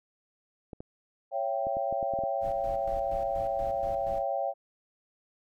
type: clicks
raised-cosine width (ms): 2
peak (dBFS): -27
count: 9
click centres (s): 0.732 / 0.805 / 1.669 / 1.769 / 1.926 / 2.028 / 2.137 / 2.189 / 2.237
type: chord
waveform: sine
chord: C# diminished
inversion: none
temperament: equal with one note detuned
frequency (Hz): 554.4 / 675.4 / 784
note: C#5 / E5 / G5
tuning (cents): 0 / +42 / 0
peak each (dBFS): -32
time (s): 1.31-4.54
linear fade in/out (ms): 50
type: noise with tremolo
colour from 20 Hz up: brown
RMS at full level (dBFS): -41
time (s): 2.4-4.25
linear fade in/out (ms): 50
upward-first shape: square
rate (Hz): 4.2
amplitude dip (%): 65
effects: none